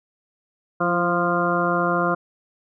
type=harmonic tone with a mistuned harmonic; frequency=174.61 Hz; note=F3; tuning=in tune; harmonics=1 / 2 / 3 / 4 / 6 / 7 / 8; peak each=-26 / -26 / -26 / -26 / -26 / -26 / -26 dBFS; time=0.8-2.15 s; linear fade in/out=10 ms; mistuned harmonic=2; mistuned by=-28 cents; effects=none